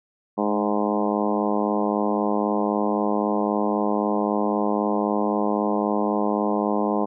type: harmonic tone with a mistuned harmonic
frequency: 103.83 Hz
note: G#2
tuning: in tune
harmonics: 2 / 3 / 4 / 5 / 6 / 7 / 8 / 9 / 10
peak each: -25 / -27 / -28 / -29 / -30 / -30 / -31 / -32 / -32 dBFS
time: 0.37-7.06 s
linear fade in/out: 20 ms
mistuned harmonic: 2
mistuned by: +21 cents
effects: none